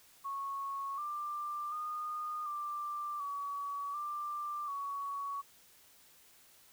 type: tone with pitch steps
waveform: sine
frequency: 1103 / 1186 / 1225 / 1182 / 1134 / 1184 / 1121 Hz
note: C#6 / D6 / D#6 / D6 / C#6 / D6 / C#6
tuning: -9 / +17 / -27 / +11 / +39 / +14 / +19 cents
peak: -36 dBFS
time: 0.24-5.42 s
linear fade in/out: 20 ms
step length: 740 ms
effects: white hiss -62 dBFS RMS until 6.72 s